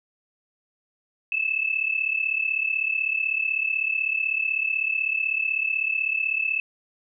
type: tone pair together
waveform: sine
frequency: 2601 / 2637 Hz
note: E7 / E7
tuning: -24 / 0 cents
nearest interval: unison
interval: 24 cents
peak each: -25 dBFS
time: 1.32-6.6 s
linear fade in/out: 2 ms
effects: none